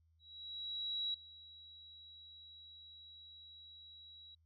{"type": "tone with ADSR envelope", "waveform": "sine", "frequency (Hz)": 3882, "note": "B7", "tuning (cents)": -31, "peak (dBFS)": -35, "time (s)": [0.19, 4.35], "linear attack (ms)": 950, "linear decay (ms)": 5, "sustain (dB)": -19, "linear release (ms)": 7, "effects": ["added 81 Hz sine -69 dBFS peak until 4.45 s"]}